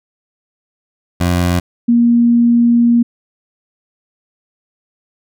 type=tone pair in turn; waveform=20% pulse / sine; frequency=88.3 / 236.5 Hz; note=F2 / A#3; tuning=+20 / +25 cents; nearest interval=octave + perfect fourth; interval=1705 cents; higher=second; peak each=-7 dBFS; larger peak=neither; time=1.2-1.6 / 1.88-3.03 s; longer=second; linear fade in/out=10 ms; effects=none